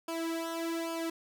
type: tone with flanger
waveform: sawtooth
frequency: 330.6 Hz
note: E4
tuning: 5 cents sharp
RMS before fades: -35 dBFS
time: 0.08-1.1 s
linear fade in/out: 5 ms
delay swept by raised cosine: 0.51 to 2.61 ms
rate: 1.2 Hz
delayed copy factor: -0.85
effects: none